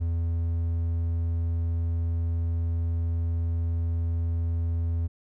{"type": "tone", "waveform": "triangle", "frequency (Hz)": 83.7, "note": "E2", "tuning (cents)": 27, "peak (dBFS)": -22, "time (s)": [0, 5.08], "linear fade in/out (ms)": 20, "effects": []}